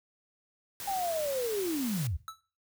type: noise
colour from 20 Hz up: white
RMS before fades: -40 dBFS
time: 0.8-2.07 s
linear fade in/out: 0 ms
type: linear sweep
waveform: sine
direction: down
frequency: 803 to 65.41 Hz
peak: -29 dBFS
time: 0.87-2.17 s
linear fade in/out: 10 ms
type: tone with exponential decay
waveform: square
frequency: 1311 Hz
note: E6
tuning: 10 cents flat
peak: -35 dBFS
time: 2.28-2.41 s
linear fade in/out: 1 ms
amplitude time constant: 27 ms
effects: noise-tail reverb RT60 0.4 s tail -20 dB re dry